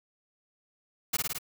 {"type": "noise with echo", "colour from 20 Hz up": "white", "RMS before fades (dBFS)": -27, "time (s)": [1.13, 1.17], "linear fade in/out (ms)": 10, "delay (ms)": 54, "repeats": 4, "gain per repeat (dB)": -2, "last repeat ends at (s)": 1.386, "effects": []}